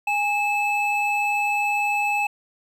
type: tone pair together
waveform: triangle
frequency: 821.8 / 2609 Hz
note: G#5 / E7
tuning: -18 / -18 cents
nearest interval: octave + minor sixth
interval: 2000 cents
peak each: -21 dBFS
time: 0.07-2.27 s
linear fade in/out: 5 ms
effects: none

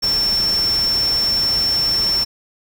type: tone in noise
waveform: sine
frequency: 5410 Hz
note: E8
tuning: 44 cents sharp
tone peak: -15 dBFS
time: 0.02-2.25 s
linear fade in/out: 20 ms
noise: pink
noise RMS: -29 dBFS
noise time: 0.02-2.25 s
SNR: +11 dB
effects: none

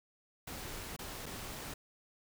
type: noise with dropouts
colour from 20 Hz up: pink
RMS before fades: -44 dBFS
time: 0.47-1.74 s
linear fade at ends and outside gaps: 5 ms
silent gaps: 0.965-0.989 / 1.259-1.262 s
effects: none

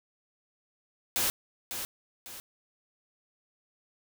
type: noise with echo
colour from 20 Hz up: white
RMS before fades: -28 dBFS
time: 1.16-1.3 s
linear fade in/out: 0 ms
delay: 550 ms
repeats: 2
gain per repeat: -8 dB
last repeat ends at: 2.4 s
effects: none

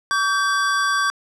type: tone pair together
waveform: square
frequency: 1139 / 1567.6 Hz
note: C#6 / G6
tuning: +47 / 0 cents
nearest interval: tritone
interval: 553 cents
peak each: -21 dBFS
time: 0.11-1.1 s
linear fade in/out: 0 ms
effects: low-pass 8000 Hz 12 dB/octave

